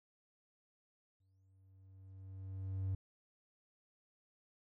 triangle tone with exponential growth, 95.5 Hz, G2, 45 cents flat, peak -31 dBFS, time 1.2-2.95 s, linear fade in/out 5 ms, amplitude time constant 380 ms, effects tanh soft clip ceiling -28 dBFS

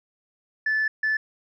sine tone bursts at uneven times, 1744 Hz, A6, 16 cents flat, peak -19 dBFS, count 2, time 0.66-0.88 / 1.03-1.17 s, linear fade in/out 5 ms, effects tanh soft clip ceiling -18 dBFS

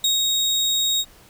30% pulse tone with ADSR envelope, 3760 Hz, A#7, 14 cents sharp, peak -14 dBFS, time 0.04-1.05 s, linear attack 3 ms, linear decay 140 ms, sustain -2 dB, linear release 52 ms, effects pink hiss -50 dBFS RMS until 1.29 s

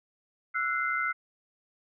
sine tone cluster, 1333 / 1465 / 2077 Hz, E6 / F#6 / C7, +19 / -18 / -13 cents, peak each -31 dBFS, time 0.54-1.13 s, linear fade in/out 20 ms, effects none

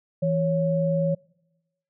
sine tone pair together, 164.82 / 554.4 Hz, E3 / C#5, 0 / 0 cents, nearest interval octave + major sixth, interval 2100 cents, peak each -23 dBFS, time 0.22-1.15 s, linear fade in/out 10 ms, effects noise-tail reverb RT60 1.0 s tail -26 dB re dry

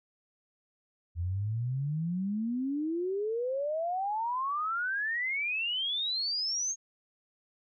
sine exponential sweep, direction up, 82.41 to 6590 Hz, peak -29 dBFS, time 1.15-6.76 s, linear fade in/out 50 ms, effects none

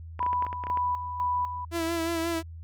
clicks, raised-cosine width 0.5 ms, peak -22 dBFS, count 11, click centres 0.193 / 0.229 / 0.264 / 0.331 / 0.424 / 0.466 / 0.529 / 0.638 / 0.669 / 0.7 / 0.773 s
sine tone with tremolo, 987.8 Hz, B5, in tune, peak -24 dBFS, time 0.2-1.65 s, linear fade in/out 5 ms, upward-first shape square, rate 2 Hz, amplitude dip 60%
sawtooth tone with vibrato, 332.5 Hz, E4, 15 cents sharp, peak -23 dBFS, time 1.71-2.43 s, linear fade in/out 50 ms, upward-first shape sine, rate 5.6 Hz, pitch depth 34 cents each way
effects added 82 Hz sine -39 dBFS peak until 2.63 s

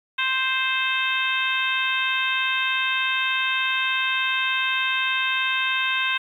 harmonic tone, 523.3 Hz, C5, in tune, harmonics 2 / 3 / 4 / 5 / 6 / 7, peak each -29 / -26 / -30 / -25 / -30 / -30 dBFS, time 0.18-6.18 s, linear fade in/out 10 ms, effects 9-bit

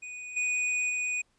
square tone with level steps, 2477 Hz, D#7, 8 cents flat, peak -39 / -27 / -29 dBFS, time 0.02-1.22 s, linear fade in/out 10 ms, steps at 0.36 / 0.89 s, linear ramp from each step 10 ms, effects pink hiss -71 dBFS RMS until 1.38 s + resampled to 22050 Hz

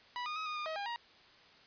sawtooth tone with pitch steps, 980 / 1226 / 1270 / 1230 / 1214 / 635 / 807 / 945 Hz, B5 / D#6 / D#6 / D#6 / D#6 / D#5 / G#5 / A#5, -14 / -26 / +35 / -20 / -43 / +35 / -50 / +23 cents, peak -33 dBFS, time 0.16-0.96 s, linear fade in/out 0 ms, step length 100 ms, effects white hiss -60 dBFS RMS until 1.66 s + resampled to 11025 Hz

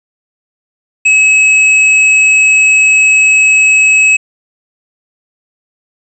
triangle tone with hard clipping, 2571 Hz, E7, 44 cents flat, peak -6 dBFS, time 1.05-4.17 s, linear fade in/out 10 ms, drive 11 dB, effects resampled to 22050 Hz

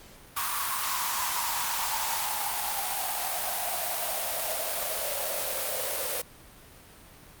white noise with high-pass filter sweep, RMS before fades -30 dBFS, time 0.36-6.22 s, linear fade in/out 10 ms, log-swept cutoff 1100 to 510 Hz, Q 6.1, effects pink hiss -51 dBFS RMS until 7.4 s + Opus 48 kbps

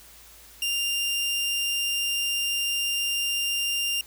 sawtooth tone, 2794 Hz, F7, in tune, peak -21 dBFS, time 0.62-4.01 s, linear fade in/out 2 ms, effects added 55 Hz sine -56 dBFS peak until 4.06 s + white hiss -50 dBFS RMS until 4.06 s

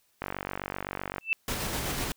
click train, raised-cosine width 0.5 ms, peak -17 dBFS, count 47, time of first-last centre 0.22-1.182 s, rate 47.8 Hz
sine tone with exponential growth, 2655 Hz, E7, 12 cents sharp, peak -18 dBFS, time 1.21-1.33 s, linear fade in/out 0 ms, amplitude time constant 25 ms
pink noise with tremolo, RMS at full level -31 dBFS, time 1.48-2.12 s, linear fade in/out 2 ms, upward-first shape square, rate 8 Hz, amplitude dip 25%
effects white hiss -69 dBFS RMS until 2.16 s

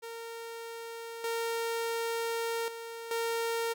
sawtooth tone with level steps, 460.4 Hz, A#4, 22 cents flat, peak -36 / -27 / -36 / -26 dBFS, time 0.02-3.74 s, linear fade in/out 20 ms, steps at 1.24 / 2.68 / 3.11 s, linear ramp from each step 2 ms, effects none

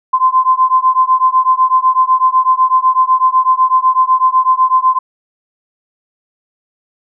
sine beating tone pair, 1030 / 1038 Hz, C6 / C6, -28 / -14 cents, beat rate 8 Hz, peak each -11 dBFS, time 0.13-4.99 s, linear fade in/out 10 ms, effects none

